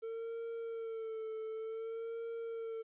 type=tone with vibrato; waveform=triangle; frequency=450 Hz; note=A4; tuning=39 cents sharp; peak=-37 dBFS; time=0.02-2.83 s; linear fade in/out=20 ms; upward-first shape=sine; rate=0.55 Hz; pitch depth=40 cents each way; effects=resampled to 8000 Hz + 13-bit